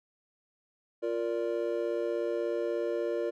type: chord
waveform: triangle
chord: Bb major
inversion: second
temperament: just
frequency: 349.6 / 466.2 / 582.7 Hz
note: F4 / Bb4 / D5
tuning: +2 / 0 / -14 cents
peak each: -31 / -31 / -32 dBFS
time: 1.02-3.31 s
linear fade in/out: 20 ms
effects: none